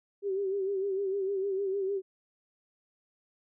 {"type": "tone with vibrato", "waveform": "sine", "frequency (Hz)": 390.5, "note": "G4", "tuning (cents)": -7, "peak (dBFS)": -28, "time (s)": [0.22, 2.02], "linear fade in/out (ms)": 50, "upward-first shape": "sine", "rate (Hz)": 6.6, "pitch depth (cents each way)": 62, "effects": []}